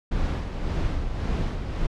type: noise with tremolo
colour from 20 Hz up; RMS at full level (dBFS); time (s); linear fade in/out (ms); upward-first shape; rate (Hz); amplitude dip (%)
brown; -24; 0.11-1.87; 10; sine; 1.8; 50
effects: low-pass 5000 Hz 12 dB/octave